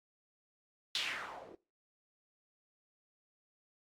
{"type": "noise with low-pass filter sweep", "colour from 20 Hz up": "blue", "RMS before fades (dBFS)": -41, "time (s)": [0.95, 1.55], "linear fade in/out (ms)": 2, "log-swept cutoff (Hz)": [4000, 370], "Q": 3.1, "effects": ["noise-tail reverb RT60 0.3 s tail -20 dB re dry", "AAC 64 kbps"]}